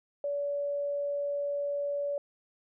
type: tone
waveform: sine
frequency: 572 Hz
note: D5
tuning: 46 cents flat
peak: -29 dBFS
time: 0.24-2.18 s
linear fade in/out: 2 ms
effects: none